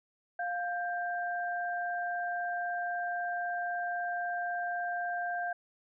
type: tone pair together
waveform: sine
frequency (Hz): 703.8 / 1580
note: F5 / G6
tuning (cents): +13 / +13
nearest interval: octave + major second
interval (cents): 1400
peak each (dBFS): -33 / -36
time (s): 0.39-5.53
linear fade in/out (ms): 5
effects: none